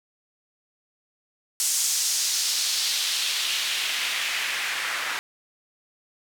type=noise with band-pass filter sweep; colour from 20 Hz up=white; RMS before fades=-26 dBFS; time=1.6-5.19 s; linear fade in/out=0 ms; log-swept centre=7200 to 1600 Hz; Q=1.5; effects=none